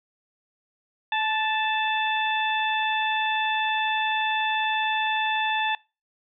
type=harmonic tone with a mistuned harmonic; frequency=879 Hz; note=A5; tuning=2 cents flat; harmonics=1 / 2 / 3 / 4; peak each=-25 / -28 / -30 / -31 dBFS; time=1.12-5.75 s; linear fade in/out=2 ms; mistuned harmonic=1; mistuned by=-23 cents; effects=noise-tail reverb RT60 0.3 s tail -24 dB re dry